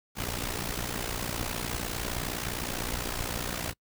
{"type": "noise with amplitude modulation", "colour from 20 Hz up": "pink", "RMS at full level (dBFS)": -30, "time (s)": [0.15, 3.74], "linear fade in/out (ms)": 50, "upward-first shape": "sine", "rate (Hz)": 59.6, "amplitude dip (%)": 75, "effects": ["noise-tail reverb RT60 0.1 s tail -25 dB re dry"]}